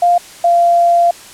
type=tone pair in turn; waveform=sine; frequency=700 / 689.6 Hz; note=F5 / F5; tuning=+4 / -22 cents; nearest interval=unison; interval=26 cents; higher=first; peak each=-7 dBFS; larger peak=neither; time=0.02-0.18 / 0.44-1.11 s; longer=second; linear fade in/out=5 ms; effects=white hiss -36 dBFS RMS until 1.33 s + low-pass 10000 Hz 12 dB/octave